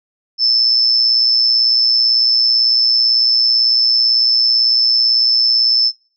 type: tone with amplitude modulation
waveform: sine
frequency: 5274 Hz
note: E8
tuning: in tune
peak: -8 dBFS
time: 0.38-5.92 s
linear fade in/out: 50 ms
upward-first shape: sine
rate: 118 Hz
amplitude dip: 55%
effects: noise-tail reverb RT60 0.4 s tail -20 dB re dry